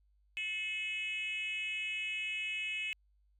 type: tone with frequency modulation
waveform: sine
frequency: 2561 Hz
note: D#7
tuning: 49 cents sharp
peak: -33 dBFS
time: 0.37-2.93 s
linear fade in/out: 0 ms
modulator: 399 Hz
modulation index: 0.83
effects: tanh soft clip ceiling -32 dBFS + added 50 Hz sine -67 dBFS peak until 3.39 s